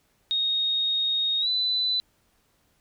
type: tone with pitch glide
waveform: sine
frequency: 3729 to 3997 Hz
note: A#7 to B7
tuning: 0 to +20 cents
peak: -22 dBFS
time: 0.31-2 s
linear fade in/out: 0 ms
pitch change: +120 cents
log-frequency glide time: 1.4-1.48 s
effects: pink hiss -67 dBFS RMS until 2.8 s